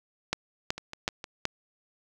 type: two click trains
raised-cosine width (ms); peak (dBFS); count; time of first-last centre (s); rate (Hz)
0.2; -21 / -9; 4 / 4; 0.78-1.242 / 0.33-1.454; 6.5 / 2.67
effects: none